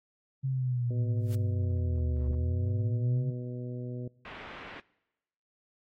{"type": "linear two-way sweep", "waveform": "sine", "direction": "down then up", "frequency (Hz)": [134.9, 72.5, 134.9], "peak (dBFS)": -27, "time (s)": [0.43, 3.31], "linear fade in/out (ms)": 20, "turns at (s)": 2.27}
{"type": "harmonic tone", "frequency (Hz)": 123.47, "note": "B2", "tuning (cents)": 0, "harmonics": [1, 2, 3, 4, 5], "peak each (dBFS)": [-36, -41, -44, -46, -52], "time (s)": [0.9, 4.08], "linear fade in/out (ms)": 5}
{"type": "noise with exponential growth", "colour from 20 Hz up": "white", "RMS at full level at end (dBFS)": -45, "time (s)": [1.18, 1.35], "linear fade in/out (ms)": 5, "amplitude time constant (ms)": 35}
{"type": "low-pass noise", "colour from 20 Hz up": "white", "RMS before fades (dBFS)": -45, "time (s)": [4.25, 4.8], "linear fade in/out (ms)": 2, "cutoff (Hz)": 2500, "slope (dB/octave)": 24}
{"effects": ["noise-tail reverb RT60 1.0 s tail -23 dB re dry", "AAC 48 kbps"]}